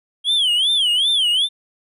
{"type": "tone with vibrato", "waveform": "triangle", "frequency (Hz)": 3200, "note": "G7", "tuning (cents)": 35, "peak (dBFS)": -13, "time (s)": [0.24, 1.49], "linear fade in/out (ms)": 50, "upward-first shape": "sine", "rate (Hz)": 2.6, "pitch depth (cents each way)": 200, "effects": ["resampled to 32000 Hz"]}